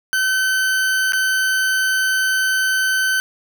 40% pulse tone with dropouts, 1530 Hz, G6, 42 cents flat, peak -15 dBFS, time 0.13-3.2 s, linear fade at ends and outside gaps 0 ms, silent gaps 1.122-1.133 s, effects 9-bit

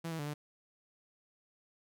sawtooth tone with pitch steps, 165.8 / 162.2 / 146.1 / 148.4 Hz, E3 / E3 / D3 / D3, +10 / -28 / -9 / +18 cents, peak -33 dBFS, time 0.04-0.34 s, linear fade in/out 10 ms, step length 75 ms, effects none

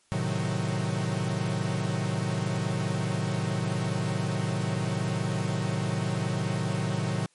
45% pulse chord, A diminished seventh, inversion none, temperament equal, 110 / 130.81 / 155.56 / 185 Hz, A2 / C3 / Eb3 / Gb3, 0 / 0 / 0 / 0 cents, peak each -32 dBFS, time 0.12-7.26 s, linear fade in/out 0 ms, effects white hiss -65 dBFS RMS until 7.34 s + MP3 48 kbps

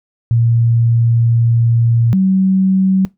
sine tone pair in turn, 116.54 / 190.08 Hz, A#2 / F#3, 0 / +47 cents, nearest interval minor sixth, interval 847 cents, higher second, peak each -9 dBFS, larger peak neither, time 0.31-2.13 / 2.13-3.05 s, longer first, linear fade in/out 0 ms, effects noise-tail reverb RT60 0.2 s tail -22 dB re dry

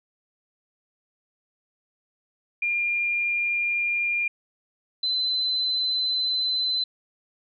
sine tone pair in turn, 2404 / 4043 Hz, D7 / B7, +40 / +40 cents, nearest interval major sixth, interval 900 cents, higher second, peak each -22 dBFS, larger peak neither, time 2.62-4.28 / 5.03-6.84 s, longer second, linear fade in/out 5 ms, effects none

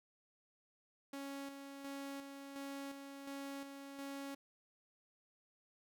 sawtooth tone with tremolo, 277.2 Hz, C#4, in tune, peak -40 dBFS, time 1.13-4.35 s, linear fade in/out 5 ms, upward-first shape square, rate 1.4 Hz, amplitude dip 45%, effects none

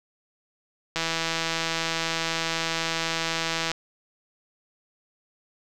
click train, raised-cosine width 0.2 ms, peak -9 dBFS, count 453, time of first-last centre 0.96-3.716 s, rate 164 Hz, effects none

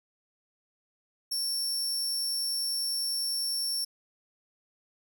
sawtooth tone, 5450 Hz, F8, 43 cents flat, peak -26 dBFS, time 1.31-3.85 s, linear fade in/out 10 ms, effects none

